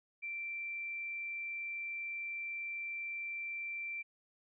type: tone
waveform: sine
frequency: 2349 Hz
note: D7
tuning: in tune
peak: -38 dBFS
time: 0.22-4.03 s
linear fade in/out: 20 ms
effects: none